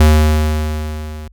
square tone with level ramp, 76.8 Hz, D#2, 22 cents flat, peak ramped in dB -5 to -28 dBFS, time 0-1.28 s, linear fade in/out 5 ms, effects added 50 Hz sine -43 dBFS peak until 1.32 s

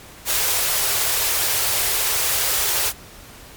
white band-stop noise, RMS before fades -20 dBFS, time 0.25-2.93 s, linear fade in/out 50 ms, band 120 to 360 Hz, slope 48 dB/octave, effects pink hiss -42 dBFS RMS until 3.56 s + MP3 96 kbps

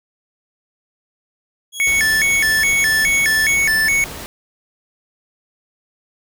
20% pulse tone, 3322 Hz, G#7, in tune, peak -22 dBFS, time 1.72-3.58 s, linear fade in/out 50 ms
square tone with vibrato, 1975.5 Hz, B6, in tune, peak -14 dBFS, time 1.8-4.04 s, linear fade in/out 0 ms, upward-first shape square, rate 2.4 Hz, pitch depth 200 cents each way
pink noise, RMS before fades -31 dBFS, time 1.87-4.26 s, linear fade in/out 0 ms
effects none

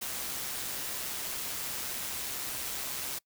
white noise with amplitude modulation, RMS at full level -35 dBFS, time 0.01-3.19 s, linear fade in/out 10 ms, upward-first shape sine, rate 132 Hz, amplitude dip 30%, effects noise-tail reverb RT60 0.1 s tail -24 dB re dry

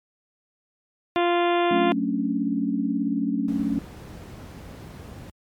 harmonic tone, 347.8 Hz, F4, 7 cents flat, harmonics 1 / 2 / 3 / 4 / 5 / 6 / 7 / 8 / 9 / 10, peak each -21 / -23 / -28 / -33 / -35 / -36 / -36 / -36 / -41 / -37 dBFS, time 1.16-1.92 s, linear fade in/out 0 ms
sine chord, D major seventh, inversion first, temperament just, 183.54 / 220.2 / 275.3 / 293.7 Hz, F#3 / A3 / C#4 / D4, -14 / +2 / -12 / 0 cents, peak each -30 / -26 / -25 / -30 dBFS, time 1.71-3.79 s, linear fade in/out 2 ms
brown noise, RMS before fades -35 dBFS, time 3.48-5.3 s, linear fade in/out 2 ms
effects high-pass 80 Hz 12 dB/octave + MP3 96 kbps

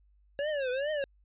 square tone with vibrato, 554.4 Hz, C#5, in tune, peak -30 dBFS, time 0.39-1.04 s, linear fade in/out 0 ms, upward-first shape triangle, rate 2.4 Hz, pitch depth 210 cents each way, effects added 50 Hz sine -61 dBFS peak until 1.24 s + resampled to 8000 Hz

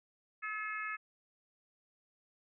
harmonic tone, 429.1 Hz, A4, 43 cents flat, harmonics 3 / 4 / 5 / 6, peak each -41 / -41 / -43 / -46 dBFS, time 0.42-0.97 s, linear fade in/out 20 ms, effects none

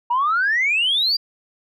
sine exponential sweep, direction up, 933 to 4838 Hz, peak -15 dBFS, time 0.1-1.17 s, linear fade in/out 10 ms, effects tanh soft clip ceiling -12 dBFS

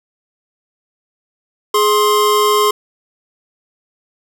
square tone pair together, 418.8 / 1055.3 Hz, G#4 / C6, +15 / +14 cents, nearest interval octave + major third, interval 1599 cents, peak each -14 / -14 dBFS, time 1.74-2.71 s, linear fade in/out 5 ms, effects none

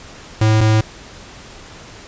square tone pair in turn, 109.1 / 109.1 Hz, A2 / A2, -14 / -14 cents, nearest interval unison, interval 0 cents, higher neither, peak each -11 dBFS, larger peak neither, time 0.41-0.61 / 0.61-0.81 s, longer neither, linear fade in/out 5 ms, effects pink hiss -38 dBFS RMS until 2.07 s + resampled to 16000 Hz

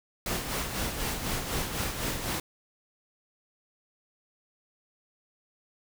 pink noise with tremolo, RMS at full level -30 dBFS, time 0.26-2.4 s, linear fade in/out 2 ms, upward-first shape sine, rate 4 Hz, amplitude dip 50%, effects none

